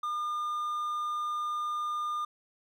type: tone with hard clipping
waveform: triangle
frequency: 1209 Hz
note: D6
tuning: 50 cents sharp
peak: -31 dBFS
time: 0.03-2.25 s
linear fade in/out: 5 ms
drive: 6 dB
effects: none